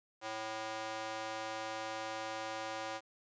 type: tone with high-pass filter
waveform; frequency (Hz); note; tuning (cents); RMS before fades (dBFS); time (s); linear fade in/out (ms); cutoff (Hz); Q
square; 110; A2; 0; -41; 0.21-3.01; 50; 660; 1.3
effects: resampled to 16000 Hz + 11-bit